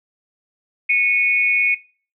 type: tone pair together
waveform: sine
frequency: 2201 / 2471 Hz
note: C#7 / D#7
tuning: -13 / -13 cents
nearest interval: major second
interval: 200 cents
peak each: -16 dBFS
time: 0.89-1.75 s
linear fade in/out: 10 ms
effects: noise-tail reverb RT60 0.4 s tail -21 dB re dry